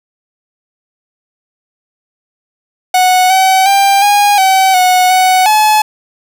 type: tone with pitch steps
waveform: 45% pulse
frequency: 737 / 759 / 792 / 819 / 763 / 734 / 744 / 856 Hz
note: F#5 / F#5 / G5 / G#5 / G5 / F#5 / F#5 / A5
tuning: -7 / +44 / +18 / -24 / -47 / -14 / +9 / -48 cents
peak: -6 dBFS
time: 2.94-5.82 s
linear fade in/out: 5 ms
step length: 360 ms
effects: none